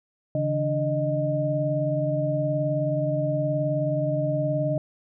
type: tone cluster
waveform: sine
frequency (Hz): 140.7 / 159.7 / 294 / 617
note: C#3 / D#3 / D4 / D#5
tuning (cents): +26 / +45 / +2 / -15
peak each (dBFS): -26 / -33 / -31 / -25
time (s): 0.35-4.78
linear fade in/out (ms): 2
effects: none